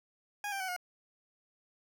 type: tone with pitch steps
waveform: 20% pulse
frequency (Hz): 822 / 786.2 / 752 / 719.3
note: G#5 / G5 / F#5 / F#5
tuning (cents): -18 / +5 / +28 / -49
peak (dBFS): -30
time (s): 0.44-0.764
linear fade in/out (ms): 2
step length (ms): 81
effects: none